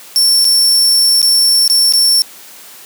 sawtooth tone with dropouts, 5430 Hz, F8, 50 cents flat, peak -5 dBFS, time 0.16-2.22 s, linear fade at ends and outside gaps 0 ms, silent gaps 0.445-0.451 / 1.217-1.228 / 1.678-1.699 / 1.924-1.936 s, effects white hiss -36 dBFS RMS until 2.85 s + high-pass 200 Hz 12 dB/octave

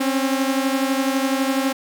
sawtooth beating tone pair, 265.3 / 277.3 Hz, C4 / C#4, +24 / +1 cents, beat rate 12 Hz, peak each -16 / -20 dBFS, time 0-1.73 s, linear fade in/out 10 ms, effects none

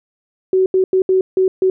sine tone bursts at uneven times, 375.9 Hz, F#4, 27 cents sharp, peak -10 dBFS, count 6, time 0.53-0.66 / 0.74-0.84 / 0.93-1.02 / 1.09-1.21 / 1.37-1.48 / 1.62-1.7 s, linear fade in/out 2 ms, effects none

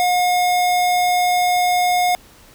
square tone, 719 Hz, F#5, 50 cents flat, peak -15 dBFS, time 0-2.15 s, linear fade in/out 0 ms, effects pink hiss -47 dBFS RMS until 2.54 s

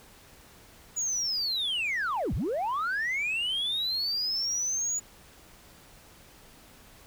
sine linear two-way sweep, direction down then up, 6930 to 36.36 to 6930 Hz, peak -25 dBFS, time 0.96-5 s, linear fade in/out 20 ms, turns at 2.34 s, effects tanh soft clip ceiling -25 dBFS + pink hiss -54 dBFS RMS until 7.06 s

